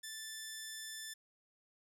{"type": "tone", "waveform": "10% pulse", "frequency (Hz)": 1760, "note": "A6", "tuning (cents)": 0, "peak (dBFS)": -35, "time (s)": [0.03, 1.14], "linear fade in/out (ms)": 10, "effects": []}